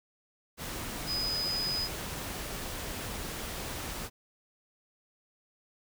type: tone in noise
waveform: sine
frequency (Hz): 4996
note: D#8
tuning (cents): +6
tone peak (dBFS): -30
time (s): 1.06-1.89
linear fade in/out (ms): 50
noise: pink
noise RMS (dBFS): -38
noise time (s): 0.57-4.1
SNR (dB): +5
effects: none